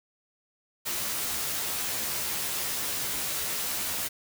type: noise with comb filter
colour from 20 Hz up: white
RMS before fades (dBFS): -31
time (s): 0.85-4.09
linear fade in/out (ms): 20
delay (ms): 14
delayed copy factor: +0.75
effects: none